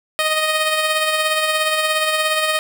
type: tone with tremolo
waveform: 10% pulse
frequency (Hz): 622.3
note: D#5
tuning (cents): 0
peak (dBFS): -6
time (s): 0.19-2.59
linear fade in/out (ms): 0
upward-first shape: triangle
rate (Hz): 17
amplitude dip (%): 45
effects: none